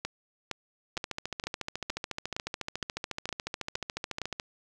two click trains, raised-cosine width 0.2 ms, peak -15 / -16 dBFS, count 10 / 49, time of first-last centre 0.05-4.217 / 0.97-4.399 s, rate 2.16 / 14 Hz, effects none

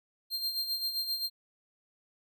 45% pulse tone with tremolo, 4186 Hz, C8, in tune, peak -28 dBFS, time 0.3-1.3 s, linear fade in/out 50 ms, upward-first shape sine, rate 7.6 Hz, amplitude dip 60%, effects none

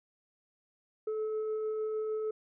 sine tone with frequency modulation, 433.8 Hz, A4, 25 cents flat, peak -31 dBFS, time 1.07-2.31 s, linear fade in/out 5 ms, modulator 861 Hz, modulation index 0.23, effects none

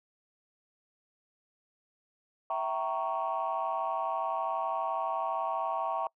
sine chord, E diminished seventh, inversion none, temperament equal with one note detuned, 659.3 / 771.4 / 932.3 / 1108.7 Hz, E5 / G5 / Bb5 / Db6, 0 / -28 / 0 / 0 cents, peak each -34 dBFS, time 2.5-6.07 s, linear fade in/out 2 ms, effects noise-tail reverb RT60 0.1 s tail -25 dB re dry + tanh soft clip ceiling -22 dBFS

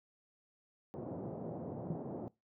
pink band-pass noise, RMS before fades -43 dBFS, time 0.94-2.28 s, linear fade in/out 0 ms, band 130 to 690 Hz, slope 24 dB/octave
sine tone with exponential decay, 161.4 Hz, E3, 36 cents flat, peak -31 dBFS, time 1.9-2.01 s, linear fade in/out 5 ms, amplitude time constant 23 ms
effects noise-tail reverb RT60 0.2 s tail -20 dB re dry

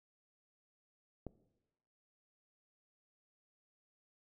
click, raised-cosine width 2 ms, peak -29 dBFS, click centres 1.267 s, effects noise-tail reverb RT60 1.0 s tail -18 dB re dry

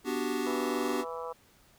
square chord, G major seventh, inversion first, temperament equal, 246.9 / 293.7 / 370 / 392 Hz, B3 / D4 / F#4 / G4, 0 / 0 / 0 / 0 cents, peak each -36 dBFS, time 0.04-1.05 s, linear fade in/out 50 ms
harmonic tone, 164.81 Hz, E3, in tune, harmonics 3 / 4 / 5 / 6 / 7 / 8, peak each -38 / -45 / -46 / -42 / -43 / -47 dBFS, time 0.46-1.33 s, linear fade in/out 10 ms
effects pink hiss -62 dBFS RMS until 1.78 s

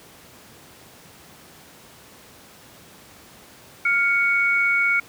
sine tone pair together, 1402.3 / 2226 Hz, F6 / C#7, +7 / +7 cents, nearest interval minor sixth, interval 800 cents, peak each -22 / -18 dBFS, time 3.85-5 s, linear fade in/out 5 ms, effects pink hiss -47 dBFS RMS until 5.08 s + high-pass 100 Hz 12 dB/octave

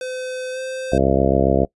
square tone with pitch glide, 511 to 520.2 Hz, C5 to C5, -41 to -10 cents, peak -26 dBFS, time 0.01-0.98 s, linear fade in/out 2 ms, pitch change +31 cents, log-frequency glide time 0.52-0.59 s
harmonic tone, 67.3 Hz, C2, 49 cents sharp, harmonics 1 / 2 / 3 / 4 / 5 / 6 / 7 / 8 / 9 / 10, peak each -23 / -23 / -23 / -23 / -23 / -23 / -23 / -23 / -23 / -23 dBFS, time 0.92-1.65 s, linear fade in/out 5 ms
effects noise-tail reverb RT60 0.1 s tail -22 dB re dry + resampled to 24000 Hz

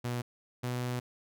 sawtooth tone pair in turn, 121.5 / 123.7 Hz, B2 / B2, -28 / +3 cents, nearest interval unison, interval 31 cents, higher second, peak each -28 dBFS, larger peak neither, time 0.04-0.22 / 0.63-1 s, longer second, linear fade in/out 10 ms, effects none

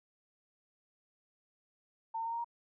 sine tone with pitch steps, 900 / 909.9 / 920 / 930.1 / 940.4 Hz, A5 / A#5 / A#5 / A#5 / A#5, +39 / -42 / -23 / -4 / +15 cents, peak -34 dBFS, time 2.14-2.445 s, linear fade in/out 10 ms, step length 61 ms, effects none

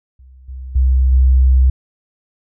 sine tone with level steps, 64.6 Hz, C2, 21 cents flat, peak -39 / -26 / -9 / -7 dBFS, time 0.19-1.7 s, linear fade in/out 5 ms, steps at 0.48 / 0.75 / 1.12 s, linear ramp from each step 10 ms, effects none

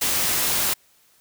white noise, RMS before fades -22 dBFS, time 0.01-0.74 s, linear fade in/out 10 ms, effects white hiss -59 dBFS RMS until 1.2 s

